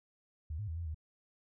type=tone with pitch steps; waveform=sine; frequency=77.2 / 105.2 / 80.9 / 84.8 / 77.9 Hz; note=D#2 / G#2 / E2 / E2 / D#2; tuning=-13 / +23 / -32 / +50 / +3 cents; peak=-36 dBFS; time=0.5-0.945 s; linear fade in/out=5 ms; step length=89 ms; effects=none